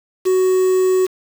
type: tone with quantisation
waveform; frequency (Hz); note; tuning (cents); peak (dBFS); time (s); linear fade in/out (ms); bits
triangle; 372.3; F#4; +11; -10; 0.25-1.07; 20; 5
effects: none